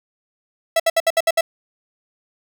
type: tone bursts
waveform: 45% pulse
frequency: 659.3 Hz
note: E5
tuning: in tune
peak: -13 dBFS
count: 7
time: 0.76-1.41 s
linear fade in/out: 5 ms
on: 38 ms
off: 64 ms
effects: none